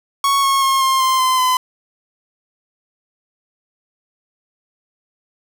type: tone with pitch steps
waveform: 45% pulse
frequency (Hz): 1108.7 / 1092.8 / 1077.1 / 1061.7 / 1046.5 / 1031.5 / 1016.7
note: C#6 / C#6 / C6 / C6 / C6 / C6 / B5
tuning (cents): 0 / -25 / +50 / +25 / 0 / -25 / +50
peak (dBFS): -13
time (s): 0.24-1.57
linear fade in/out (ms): 2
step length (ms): 190
effects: none